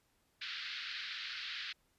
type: band-pass noise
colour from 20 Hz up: white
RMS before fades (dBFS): -43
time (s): 0.41-1.73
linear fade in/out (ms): 10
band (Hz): 1400 to 4500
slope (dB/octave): 48
effects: pink hiss -75 dBFS RMS until 1.98 s + resampled to 32000 Hz